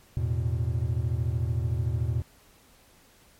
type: chord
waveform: triangle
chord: E suspended fourth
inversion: none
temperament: equal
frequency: 82.41 / 110 / 123.47 Hz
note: E2 / A2 / B2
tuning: 0 / 0 / 0 cents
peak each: -27 dBFS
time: 0.17-2.22 s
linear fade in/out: 0 ms
effects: pink hiss -58 dBFS RMS until 3.39 s + MP3 64 kbps